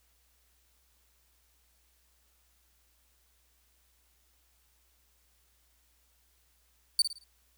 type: tone with echo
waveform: 35% pulse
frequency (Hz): 4564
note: C#8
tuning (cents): +50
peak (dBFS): -19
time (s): 6.99-7.02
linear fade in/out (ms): 2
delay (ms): 55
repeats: 4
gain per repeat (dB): -9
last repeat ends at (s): 7.24
effects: added 60 Hz sine -70 dBFS peak until 7.57 s + white hiss -70 dBFS RMS until 7.57 s